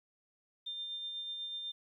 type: tone with tremolo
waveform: sine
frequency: 3600 Hz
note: A7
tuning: 39 cents sharp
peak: -37 dBFS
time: 0.66-1.72 s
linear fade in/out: 10 ms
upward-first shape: sine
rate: 8.1 Hz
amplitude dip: 30%
effects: 12-bit